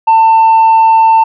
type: tone with tanh clipping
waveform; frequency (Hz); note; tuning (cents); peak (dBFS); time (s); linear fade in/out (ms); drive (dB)
sine; 895; A5; +29; -4; 0.07-1.24; 10; 1
effects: none